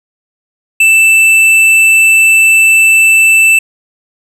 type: tone with hard clipping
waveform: sine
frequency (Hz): 2652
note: E7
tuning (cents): +10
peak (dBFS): -5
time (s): 0.8-3.59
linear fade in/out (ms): 5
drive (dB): 8
effects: none